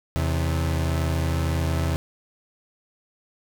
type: tone pair together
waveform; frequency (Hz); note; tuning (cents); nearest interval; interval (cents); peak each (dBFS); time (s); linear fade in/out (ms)
35% pulse; 81.91 / 130.81; E2 / C3; -10 / 0; minor sixth; 810; -21 / -26; 0.16-1.96; 0
effects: none